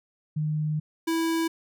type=tone pair in turn; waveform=sine / square; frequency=153 / 328.2 Hz; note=D#3 / E4; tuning=-29 / -8 cents; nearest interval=octave + minor second; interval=1321 cents; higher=second; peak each=-24 dBFS; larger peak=neither; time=0.36-0.8 / 1.07-1.48 s; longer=first; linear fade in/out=10 ms; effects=none